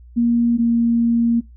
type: tone pair in turn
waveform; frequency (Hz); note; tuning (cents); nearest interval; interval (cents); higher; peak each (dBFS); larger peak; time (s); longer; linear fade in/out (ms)
sine; 235.8 / 233.4; A#3 / A#3; +20 / +2; unison; 18; first; -13; neither; 0.16-0.58 / 0.58-1.41; second; 20
effects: noise-tail reverb RT60 0.2 s tail -22 dB re dry + added 60 Hz sine -40 dBFS peak until 1.56 s